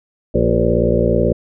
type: harmonic tone with a mistuned harmonic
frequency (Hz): 58.27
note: A#1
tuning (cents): 0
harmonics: 1 / 2 / 3 / 4 / 6 / 7 / 8 / 9 / 10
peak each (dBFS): -21 / -21 / -21 / -21 / -21 / -21 / -21 / -21 / -21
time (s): 0.34-1.33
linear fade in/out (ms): 10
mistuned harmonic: 8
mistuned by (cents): +45
effects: none

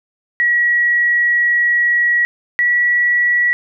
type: tone pair in turn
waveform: sine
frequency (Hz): 1919 / 1936.8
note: A#6 / B6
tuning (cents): +50 / -34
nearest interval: unison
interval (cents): 16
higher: second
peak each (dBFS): -11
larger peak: neither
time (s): 0.4-2.25 / 2.59-3.53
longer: first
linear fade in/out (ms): 0
effects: none

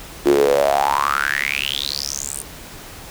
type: tone with high-pass filter sweep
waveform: sawtooth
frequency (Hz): 70.4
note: C#2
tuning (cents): +27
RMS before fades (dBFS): -19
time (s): 0.25-2.43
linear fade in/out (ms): 20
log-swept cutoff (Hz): 330 to 9400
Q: 9.1
effects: pink hiss -37 dBFS RMS until 3.1 s

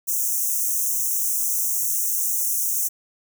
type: high-pass noise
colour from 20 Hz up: white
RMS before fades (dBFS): -23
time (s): 0.07-2.89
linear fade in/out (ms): 20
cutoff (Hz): 5800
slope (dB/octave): 96
effects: none

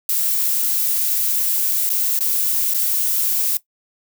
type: noise with dropouts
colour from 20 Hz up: violet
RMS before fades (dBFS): -19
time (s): 0.09-3.57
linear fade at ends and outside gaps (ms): 1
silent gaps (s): 1.892-1.901 / 2.19-2.207 / 2.738-2.745
effects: noise-tail reverb RT60 0.1 s tail -17 dB re dry

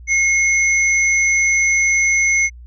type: tone pair together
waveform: sine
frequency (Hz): 2161 / 6105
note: C#7 / G8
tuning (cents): -45 / -47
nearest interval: octave + tritone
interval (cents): 1798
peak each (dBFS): -13 / -20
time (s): 0.07-2.5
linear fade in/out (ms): 50
effects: added 60 Hz sine -35 dBFS peak until 2.66 s

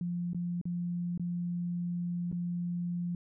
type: tone with dropouts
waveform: sine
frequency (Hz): 174.61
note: F3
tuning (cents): 0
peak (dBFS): -31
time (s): 0.01-3.15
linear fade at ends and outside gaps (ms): 2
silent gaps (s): 0.333-0.346 / 0.614-0.654 / 1.177-1.196 / 2.316-2.326
effects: none

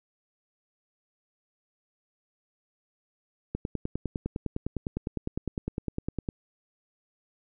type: click train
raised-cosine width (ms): 3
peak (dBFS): -17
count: 28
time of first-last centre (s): 3.55-6.288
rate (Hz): 9.86
effects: none

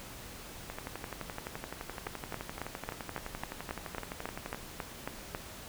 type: two click trains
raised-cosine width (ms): 0.5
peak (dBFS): -20 / -23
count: 13 / 46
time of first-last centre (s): 2.07-5.349 / 0.7-4.546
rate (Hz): 3.66 / 11.7
effects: pink hiss -47 dBFS RMS until 5.68 s

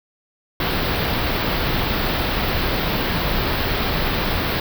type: band-stop noise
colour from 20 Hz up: pink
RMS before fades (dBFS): -21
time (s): 0.6-4.6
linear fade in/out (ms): 2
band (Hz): 4800 to 14000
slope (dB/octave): 48
effects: none

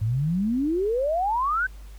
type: exponential sweep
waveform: sine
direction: up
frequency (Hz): 102.2 to 1568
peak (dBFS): -21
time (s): 0.01-1.67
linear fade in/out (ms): 10
effects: added 50 Hz sine -39 dBFS peak until 1.98 s + pink hiss -55 dBFS RMS until 1.98 s

